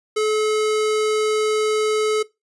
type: tone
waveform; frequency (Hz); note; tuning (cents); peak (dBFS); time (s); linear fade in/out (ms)
square; 430; A4; -40; -18; 0.16-2.23; 10
effects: noise-tail reverb RT60 0.2 s tail -19 dB re dry + resampled to 24000 Hz